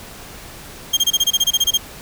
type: tone bursts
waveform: 30% pulse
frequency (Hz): 3211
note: G7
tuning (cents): +41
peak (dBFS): -9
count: 13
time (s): 0.93-1.776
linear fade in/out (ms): 10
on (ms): 42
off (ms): 25
effects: pink hiss -37 dBFS RMS until 2.01 s